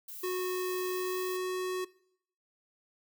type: noise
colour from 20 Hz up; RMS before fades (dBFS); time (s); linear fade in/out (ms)
violet; -44; 0.08-1.37; 5
type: tone with pitch glide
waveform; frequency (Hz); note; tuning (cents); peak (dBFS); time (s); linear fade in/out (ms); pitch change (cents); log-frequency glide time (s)
square; 366.7 to 368.8; F#4 to F#4; -15 to -6; -32; 0.23-1.85; 10; +9; 0.88-1.22
effects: noise-tail reverb RT60 0.7 s tail -21 dB re dry